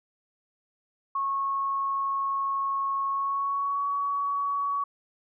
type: tone with pitch glide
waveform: sine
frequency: 1097 to 1127.2 Hz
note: C#6 to C#6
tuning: -18 to +29 cents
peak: -25 dBFS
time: 1.15-4.84 s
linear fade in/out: 5 ms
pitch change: +47 cents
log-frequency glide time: 3.08-3.88 s
effects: none